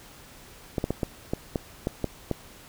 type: clicks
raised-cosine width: 2 ms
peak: -12 dBFS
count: 9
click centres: 0.782 / 0.841 / 0.906 / 1.032 / 1.335 / 1.558 / 1.871 / 2.043 / 2.313 s
effects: pink hiss -49 dBFS RMS until 2.68 s